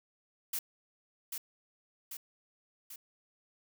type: noise with echo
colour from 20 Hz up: blue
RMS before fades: -35 dBFS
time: 0.53-0.59 s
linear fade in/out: 5 ms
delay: 790 ms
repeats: 3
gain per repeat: -4 dB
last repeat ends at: 2.96 s
effects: none